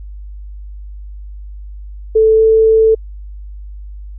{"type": "tone with pitch glide", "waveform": "sine", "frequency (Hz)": [440, 442.8], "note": ["A4", "A4"], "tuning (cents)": [0, 11], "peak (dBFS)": -6, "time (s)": [2.15, 2.95], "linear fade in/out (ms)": 10, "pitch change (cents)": 11, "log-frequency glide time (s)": [2.36, 2.42], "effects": ["added 50 Hz sine -27 dBFS peak until 4.18 s"]}